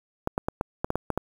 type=clicks; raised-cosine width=1 ms; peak=-11 dBFS; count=9; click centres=0.274 / 0.379 / 0.485 / 0.611 / 0.845 / 0.904 / 0.956 / 1.103 / 1.176 s; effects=7-bit